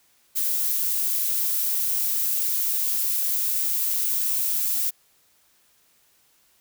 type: noise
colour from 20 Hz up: violet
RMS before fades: -24 dBFS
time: 0.35-4.91 s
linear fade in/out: 20 ms
effects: white hiss -62 dBFS RMS until 6.6 s